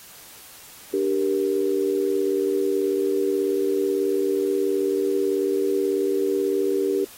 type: chord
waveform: sine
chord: G minor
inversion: second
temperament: just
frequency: 294 / 392 / 470.4 Hz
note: D4 / G4 / Bb4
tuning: +2 / 0 / +16 cents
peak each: -27 / -21 / -27 dBFS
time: 0.93-7.05 s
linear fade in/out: 10 ms
effects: white hiss -45 dBFS RMS until 7.17 s + AAC 48 kbps